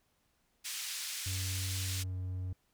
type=band-pass noise; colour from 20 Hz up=white; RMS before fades=-40 dBFS; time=0.64-2.04 s; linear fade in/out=20 ms; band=2200 to 8200 Hz; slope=12 dB/octave
type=tone with pitch glide; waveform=triangle; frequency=93.7 to 92.09 Hz; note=F#2 to F#2; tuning=+22 to -8 cents; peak=-33 dBFS; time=1.26-2.53 s; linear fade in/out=5 ms; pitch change=-30 cents; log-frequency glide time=2-2.14 s
effects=pink hiss -75 dBFS RMS until 2.73 s